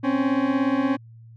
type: beating tone pair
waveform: 40% pulse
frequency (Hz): 261.2 / 278.2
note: C4 / C#4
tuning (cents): -3 / +6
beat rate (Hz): 17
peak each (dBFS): -22 / -21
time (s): 0.03-0.97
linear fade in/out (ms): 20
effects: added 114 Hz sine -43 dBFS peak until 1.36 s + low-pass 2000 Hz 12 dB/octave